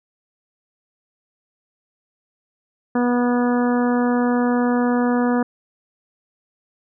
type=harmonic tone; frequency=243.9 Hz; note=B3; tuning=21 cents flat; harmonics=1 / 2 / 3 / 4 / 5 / 6 / 7; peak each=-17 / -23 / -27 / -29 / -31 / -33 / -34 dBFS; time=2.95-5.43 s; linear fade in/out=5 ms; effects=none